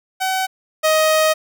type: tone pair in turn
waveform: sawtooth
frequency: 757 / 627.2 Hz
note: F#5 / D#5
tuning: +39 / +14 cents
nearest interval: minor third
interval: 325 cents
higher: first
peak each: -14 / -9 dBFS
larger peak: second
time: 0.2-0.47 / 0.83-1.34 s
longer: second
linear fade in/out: 20 ms
effects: none